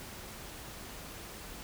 silence, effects pink hiss -46 dBFS RMS until 1.63 s

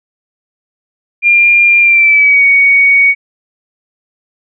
sine tone with pitch glide, 2399 to 2238 Hz, D7 to C#7, +36 to +16 cents, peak -4 dBFS, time 1.22-3.15 s, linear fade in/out 50 ms, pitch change -120 cents, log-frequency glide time 1.79-2.44 s, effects none

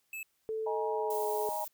square tone, 2610 Hz, E7, 18 cents flat, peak -39 dBFS, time 0.13-0.23 s, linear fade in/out 2 ms
sine tone with pitch glide, 440 to 427.2 Hz, A4 to G#4, 0 to +49 cents, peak -32 dBFS, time 0.49-1.49 s, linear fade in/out 0 ms, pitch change -51 cents, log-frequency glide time 0.87-1.25 s
sine chord, D# suspended fourth, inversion none, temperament equal with one note detuned, 622.3 / 830.6 / 948.1 Hz, D#5 / G#5 / A#5, 0 / 0 / +29 cents, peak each -38 / -37 / -37 dBFS, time 0.66-1.65 s, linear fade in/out 10 ms
violet noise, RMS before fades -42 dBFS, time 1.1-1.68 s, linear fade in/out 5 ms
effects white hiss -75 dBFS RMS until 1.73 s

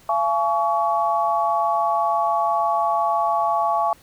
sine tone cluster, 681 / 847 / 1125 Hz, F5 / G#5 / C#6, -44 / +34 / +25 cents, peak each -22 dBFS, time 0.09-3.93 s, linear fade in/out 2 ms, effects pink hiss -52 dBFS RMS until 4.02 s

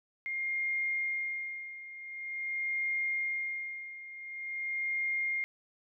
sine tone with tremolo, 2123 Hz, C7, 25 cents sharp, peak -29 dBFS, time 0.26-5.44 s, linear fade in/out 0 ms, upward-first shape sine, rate 0.46 Hz, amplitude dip 80%, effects none

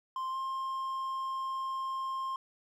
triangle tone with pitch glide, 1046.5 to 1060.5 Hz, C6 to C6, 0 to +23 cents, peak -31 dBFS, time 0.16-2.36 s, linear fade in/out 2 ms, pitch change +23 cents, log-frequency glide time 0.31-0.37 s, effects none

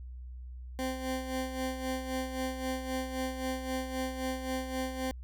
20% pulse tone with tremolo, 260 Hz, C4, 11 cents flat, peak -26 dBFS, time 0.79-5.11 s, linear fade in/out 0 ms, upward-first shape sine, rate 3.8 Hz, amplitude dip 60%, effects added 62 Hz sine -41 dBFS peak until 5.23 s

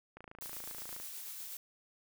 click train, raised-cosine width 0.5 ms, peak -34 dBFS, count 24, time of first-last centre 0.17-1 s, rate 27.7 Hz
blue noise with tremolo, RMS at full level -44 dBFS, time 0.41-1.57 s, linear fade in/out 2 ms, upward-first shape sine, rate 8.2 Hz, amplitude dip 25%
effects none

